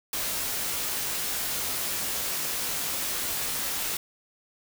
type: noise with comb filter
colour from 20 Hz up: white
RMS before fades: -30 dBFS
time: 0.13-3.97 s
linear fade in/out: 2 ms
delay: 17 ms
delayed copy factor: -0.6
effects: none